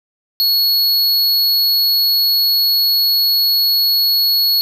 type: tone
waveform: square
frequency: 4350 Hz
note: C#8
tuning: 33 cents flat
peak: -12 dBFS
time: 0.4-4.61 s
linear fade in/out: 0 ms
effects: none